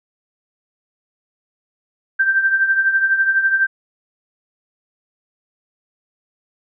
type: tone with tremolo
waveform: sine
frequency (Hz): 1568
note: G6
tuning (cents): 0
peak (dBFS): -10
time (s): 2.19-3.67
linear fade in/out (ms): 10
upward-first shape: triangle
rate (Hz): 12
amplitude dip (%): 70
effects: none